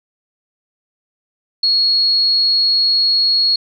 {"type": "tone", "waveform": "sine", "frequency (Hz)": 4322, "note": "C#8", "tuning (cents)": -45, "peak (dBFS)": -11, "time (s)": [1.63, 3.56], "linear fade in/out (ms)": 5, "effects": []}